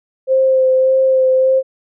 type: tone with vibrato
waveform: sine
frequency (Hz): 523.3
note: C5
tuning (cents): 0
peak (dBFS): -9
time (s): 0.27-1.63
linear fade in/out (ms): 50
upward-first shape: sine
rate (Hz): 1.7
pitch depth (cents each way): 15
effects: none